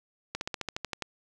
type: slowing click train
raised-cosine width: 0.2 ms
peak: -15 dBFS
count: 10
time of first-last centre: 0.35-1.023 s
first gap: 61 ms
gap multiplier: 1.05
effects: none